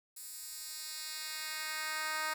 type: tone with high-pass filter sweep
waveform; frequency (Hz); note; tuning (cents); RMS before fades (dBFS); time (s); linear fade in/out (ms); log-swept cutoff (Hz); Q
10% pulse; 311.1; D#4; 0; -40; 0.16-2.34; 10; 9400 to 1100; 0.91
effects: 10-bit